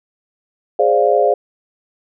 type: chord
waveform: sine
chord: D half-diminished seventh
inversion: second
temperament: equal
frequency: 415.3 / 523.3 / 587.3 / 698.5 Hz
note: Ab4 / C5 / D5 / F5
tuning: 0 / 0 / 0 / 0 cents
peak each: -16 dBFS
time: 0.79-1.34 s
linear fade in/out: 5 ms
effects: none